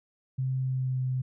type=tone with pitch glide; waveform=sine; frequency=130.81 to 128.64 Hz; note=C3 to C3; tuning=0 to -29 cents; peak=-26 dBFS; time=0.38-1.22 s; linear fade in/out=10 ms; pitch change=-29 cents; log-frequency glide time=0.57-1.08 s; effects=none